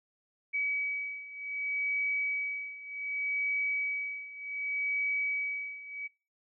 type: beating tone pair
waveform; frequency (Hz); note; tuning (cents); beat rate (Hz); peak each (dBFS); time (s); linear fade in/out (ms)
sine; 2275 / 2275.66; C#7 / C#7; +44 / +45; 0.66; -36 / -33; 0.53-6.08; 20
effects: noise-tail reverb RT60 0.3 s tail -19 dB re dry